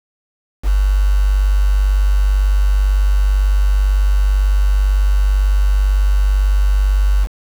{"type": "tone with quantisation", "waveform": "sine", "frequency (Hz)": 49, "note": "G1", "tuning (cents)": 0, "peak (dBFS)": -10, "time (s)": [0.63, 7.28], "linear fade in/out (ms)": 50, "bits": 5, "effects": []}